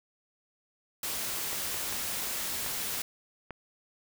white noise, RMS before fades -34 dBFS, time 1.03-3.02 s, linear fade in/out 2 ms
clicks, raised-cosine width 0.5 ms, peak -24 dBFS, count 5, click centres 1.53 / 1.743 / 1.926 / 2.663 / 3.507 s
effects none

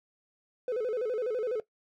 triangle tone with vibrato, 466.2 Hz, A#4, in tune, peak -25 dBFS, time 0.68-1.6 s, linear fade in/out 2 ms, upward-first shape square, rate 12 Hz, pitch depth 130 cents each way, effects noise-tail reverb RT60 0.1 s tail -18 dB re dry + tanh soft clip ceiling -24 dBFS

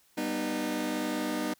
sawtooth chord, G augmented, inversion none, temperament just, 196 / 245 / 306.2 Hz, G3 / B3 / D#4, 0 / -14 / -28 cents, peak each -34 / -30 / -28 dBFS, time 0.17-1.54 s, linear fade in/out 10 ms, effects white hiss -65 dBFS RMS until 1.59 s

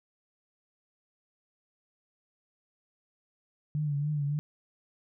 sine tone with vibrato, 146.83 Hz, D3, in tune, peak -27 dBFS, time 3.75-4.39 s, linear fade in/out 0 ms, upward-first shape triangle, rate 3.5 Hz, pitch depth 69 cents each way, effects none

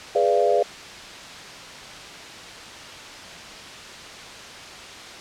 sine chord, G# diminished seventh, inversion none, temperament equal with one note detuned, 415.3 / 493.9 / 587.3 / 688.8 Hz, G#4 / B4 / D5 / F5, 0 / 0 / 0 / -24 cents, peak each -22 dBFS, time 0.15-0.63 s, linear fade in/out 5 ms, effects white hiss -38 dBFS RMS until 5.2 s + low-pass 5000 Hz 12 dB/octave

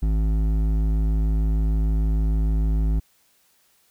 triangle tone with hard clipping, 53.3 Hz, G#1, 46 cents sharp, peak -20 dBFS, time 0.02-3 s, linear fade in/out 10 ms, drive 14 dB, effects white hiss -62 dBFS RMS until 3.9 s

